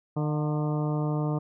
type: harmonic tone with a mistuned harmonic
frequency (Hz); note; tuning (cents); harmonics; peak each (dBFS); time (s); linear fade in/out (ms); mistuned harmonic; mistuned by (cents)
151.1; D3; +50; 1 / 2 / 3 / 4 / 5 / 6 / 7 / 8; -26 / -32 / -36 / -38 / -40 / -42 / -43 / -44; 0.16-1.39; 10; 5; -54
effects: none